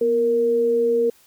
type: tone pair together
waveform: sine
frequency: 242.9 / 466.2 Hz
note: B3 / A#4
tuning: -29 / 0 cents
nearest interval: major seventh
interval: 1129 cents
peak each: -28 / -16 dBFS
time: 0.01-1.1 s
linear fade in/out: 5 ms
effects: white hiss -55 dBFS RMS until 1.26 s